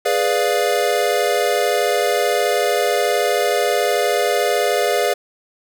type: chord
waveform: square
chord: G# diminished seventh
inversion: none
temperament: equal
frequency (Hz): 415.3 / 493.9 / 587.3 / 698.5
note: G#4 / B4 / D5 / F5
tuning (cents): 0 / 0 / 0 / 0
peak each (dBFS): -22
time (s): 0.05-5.14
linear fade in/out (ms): 10
effects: 8-bit